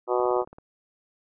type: harmonic tone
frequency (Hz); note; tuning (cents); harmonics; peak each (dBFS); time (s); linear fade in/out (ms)
123.47; B2; 0; 3 / 4 / 5 / 6 / 7 / 8 / 9 / 10; -25 / -27 / -29 / -31 / -32 / -33 / -34 / -35; 0.07-0.45; 50
type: click train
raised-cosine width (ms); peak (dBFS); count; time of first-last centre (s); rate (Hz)
1; -31; 8; 0.2-0.585; 18.2
effects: none